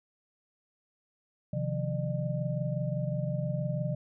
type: tone cluster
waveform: sine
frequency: 131.7 / 157.5 / 176.8 / 601 Hz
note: C3 / D#3 / F3 / D5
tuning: +12 / +21 / +22 / +40 cents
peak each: -32 / -34 / -36 / -37 dBFS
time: 1.53-3.95 s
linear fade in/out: 5 ms
effects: none